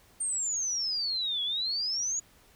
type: exponential two-way sweep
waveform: sine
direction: down then up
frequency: 8870 to 3322 to 6840 Hz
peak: -28 dBFS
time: 0.2-2.2 s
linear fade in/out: 10 ms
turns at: 1.43 s
effects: pink hiss -60 dBFS RMS until 2.55 s